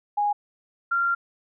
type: tone pair in turn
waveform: sine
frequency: 825 / 1383.6 Hz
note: G#5 / F6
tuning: -12 / -17 cents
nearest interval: major sixth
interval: 895 cents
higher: second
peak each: -20 dBFS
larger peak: neither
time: 0.17-0.33 / 0.91-1.15 s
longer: second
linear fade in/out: 10 ms
effects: none

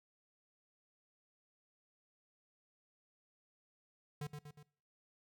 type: tone with echo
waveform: square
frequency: 147.6 Hz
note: D3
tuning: 9 cents sharp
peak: -40 dBFS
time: 4.21-4.27 s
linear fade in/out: 5 ms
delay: 120 ms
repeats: 3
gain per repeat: -5 dB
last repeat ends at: 4.63 s
effects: noise-tail reverb RT60 0.5 s tail -21 dB re dry

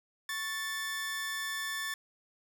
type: tone pair together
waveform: sawtooth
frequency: 1108.7 / 1760 Hz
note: C#6 / A6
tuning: 0 / 0 cents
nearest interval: minor sixth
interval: 800 cents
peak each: -39 / -31 dBFS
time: 0.29-1.94 s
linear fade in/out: 2 ms
effects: none

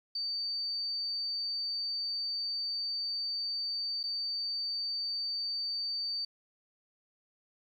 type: tone with dropouts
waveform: sine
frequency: 4597 Hz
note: D8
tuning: 38 cents flat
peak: -32 dBFS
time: 0.15-6.25 s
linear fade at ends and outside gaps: 5 ms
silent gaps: 4.031-4.037 s
effects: 11-bit

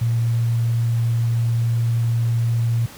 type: tone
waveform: sine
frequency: 116.54 Hz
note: A#2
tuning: in tune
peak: -16 dBFS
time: 0.01-2.86 s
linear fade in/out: 5 ms
effects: pink hiss -41 dBFS RMS until 2.97 s + high-pass 60 Hz 12 dB/octave

